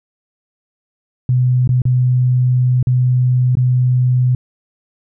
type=tone with dropouts; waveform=sine; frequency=125.9 Hz; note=B2; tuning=34 cents sharp; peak=-10 dBFS; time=1.29-4.35 s; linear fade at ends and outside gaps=2 ms; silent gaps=1.675-1.691 / 1.819-1.853 / 2.828-2.87 / 3.553-3.57 s; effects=none